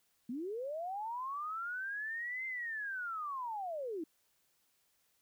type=linear two-way sweep; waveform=sine; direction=up then down; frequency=224.3 to 2093 to 298.3 Hz; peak=-37 dBFS; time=0.29-4.04 s; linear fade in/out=5 ms; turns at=2.46 s; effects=white hiss -75 dBFS RMS until 5.21 s